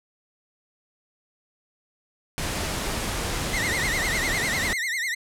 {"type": "noise", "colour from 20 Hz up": "pink", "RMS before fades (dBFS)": -28, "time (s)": [2.38, 4.73], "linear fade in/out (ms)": 0}
{"type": "tone with vibrato", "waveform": "40% pulse", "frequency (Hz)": 1975.5, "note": "B6", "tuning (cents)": 0, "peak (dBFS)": -24, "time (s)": [3.53, 5.15], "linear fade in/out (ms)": 10, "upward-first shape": "triangle", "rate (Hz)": 10, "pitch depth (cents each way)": 180}
{"effects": ["low-pass 11000 Hz 12 dB/octave"]}